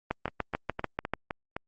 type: two click trains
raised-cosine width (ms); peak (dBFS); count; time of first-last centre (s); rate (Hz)
0.5; -17 / -13; 6 / 8; 0.28-1.565 / 0.11-1.136; 3.89 / 6.82
effects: Opus 32 kbps